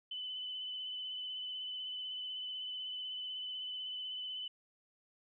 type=tone with vibrato; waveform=sine; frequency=3013 Hz; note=F#7; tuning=31 cents sharp; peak=-39 dBFS; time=0.11-4.48 s; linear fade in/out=5 ms; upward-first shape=sine; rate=16 Hz; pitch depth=23 cents each way; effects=none

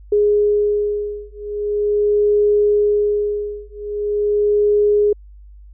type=beating tone pair; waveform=sine; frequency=414.8 / 415.22 Hz; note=G#4 / G#4; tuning=-2 / 0 cents; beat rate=0.42 Hz; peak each=-17 dBFS; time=0.12-5.13 s; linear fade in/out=5 ms; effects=added 50 Hz sine -38 dBFS peak until 5.73 s

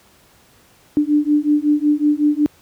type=beating tone pair; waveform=sine; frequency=293.9 / 299.3 Hz; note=D4 / D4; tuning=+1 / +33 cents; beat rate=5.4 Hz; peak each=-16 / -16 dBFS; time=0.97-2.46 s; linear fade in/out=0 ms; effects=pink hiss -52 dBFS RMS until 2.61 s + high-pass 60 Hz 12 dB/octave

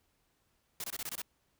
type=noise bursts; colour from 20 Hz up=white; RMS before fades=-39 dBFS; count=7; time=0.8-1.218 s; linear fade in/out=2 ms; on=40 ms; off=23 ms; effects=pink hiss -75 dBFS RMS until 1.59 s

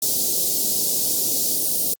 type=band-stop noise; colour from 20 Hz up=white; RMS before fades=-21 dBFS; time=0.02-1.94 s; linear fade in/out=5 ms; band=560 to 4500 Hz; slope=24 dB/octave; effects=high-pass 150 Hz 12 dB/octave + Opus 48 kbps

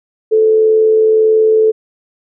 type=tone with amplitude modulation; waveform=sine; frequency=437.3 Hz; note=A4; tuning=11 cents flat; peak=-5 dBFS; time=0.31-1.72 s; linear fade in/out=20 ms; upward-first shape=sine; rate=81.7 Hz; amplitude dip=35%; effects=none

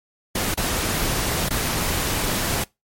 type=noise with dropouts; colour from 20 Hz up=pink; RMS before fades=-23 dBFS; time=0.35-2.64 s; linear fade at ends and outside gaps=5 ms; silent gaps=0.543-0.574 / 1.488-1.506 s; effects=noise-tail reverb RT60 0.2 s tail -23 dB re dry + MP3 64 kbps

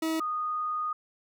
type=tone pair in turn; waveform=40% pulse / sine; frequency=321 / 1235.3 Hz; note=E4 / D#6; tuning=-46 / -13 cents; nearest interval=octave + major seventh; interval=2333 cents; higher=second; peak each=-26 / -28 dBFS; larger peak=first; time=0.02-0.2 / 0.2-0.93 s; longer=second; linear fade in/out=5 ms; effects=none

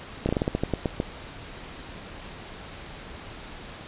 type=slowing click train; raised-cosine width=2 ms; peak=-10 dBFS; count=11; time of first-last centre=0.26-1.001 s; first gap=30 ms; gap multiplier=1.19; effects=pink hiss -41 dBFS RMS until 3.87 s + resampled to 8000 Hz

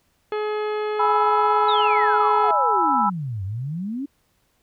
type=harmonic tone; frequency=423.9 Hz; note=G#4; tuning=35 cents sharp; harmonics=1 / 2 / 3 / 4 / 5 / 6 / 7 / 8 / 10; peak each=-23 / -32 / -33 / -39 / -41 / -43 / -49 / -45 / -51 dBFS; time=0.32-2.51 s; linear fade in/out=2 ms
type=chord; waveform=sine; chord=E major; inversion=first; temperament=equal; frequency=830.6 / 987.8 / 1318.5 Hz; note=G#5 / B5 / E6; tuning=0 / 0 / 0 cents; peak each=-21 dBFS; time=0.99-3.1 s; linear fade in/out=10 ms
type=exponential two-way sweep; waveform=sine; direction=down then up; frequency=3938 to 91.9 to 292.8 Hz; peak=-25 dBFS; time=1.68-4.06 s; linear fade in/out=10 ms; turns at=3.44 s
effects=pink hiss -66 dBFS RMS until 4.62 s

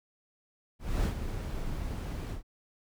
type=noise with ADSR envelope; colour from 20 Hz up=brown; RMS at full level=-26 dBFS; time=0.79-2.43 s; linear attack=250 ms; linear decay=92 ms; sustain=-9 dB; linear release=120 ms; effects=none

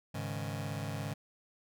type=chord; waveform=sawtooth; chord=Ab suspended fourth; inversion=none; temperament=just; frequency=103.83 / 138.43 / 155.74 Hz; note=Ab2 / Db3 / Eb3; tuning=0 / -2 / +2 cents; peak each=-35 / -36 / -37 dBFS; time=0.14-1.14 s; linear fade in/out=10 ms; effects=none

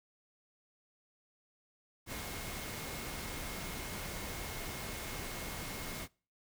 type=tone in noise; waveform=sine; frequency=2156 Hz; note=C#7; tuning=49 cents flat; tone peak=-52 dBFS; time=2.06-6.08 s; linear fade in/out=50 ms; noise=pink; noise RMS=-42 dBFS; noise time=2.06-6.08 s; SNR=-13 dB; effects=noise-tail reverb RT60 0.4 s tail -25 dB re dry

